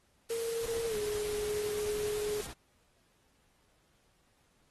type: noise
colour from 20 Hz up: white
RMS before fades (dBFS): -43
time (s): 0.29-2.47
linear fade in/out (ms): 10
type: tone with pitch glide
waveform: sine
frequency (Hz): 460 to 419.4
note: A#4 to G#4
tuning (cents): -23 to +17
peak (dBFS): -32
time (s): 0.3-2.41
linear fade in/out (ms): 5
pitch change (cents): -160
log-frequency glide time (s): 0.88-0.96
type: noise with tremolo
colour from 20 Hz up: pink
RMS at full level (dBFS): -46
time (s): 0.63-2.53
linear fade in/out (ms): 0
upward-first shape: square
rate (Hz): 9.8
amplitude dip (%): 30
effects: pink hiss -71 dBFS RMS until 4.7 s + AAC 32 kbps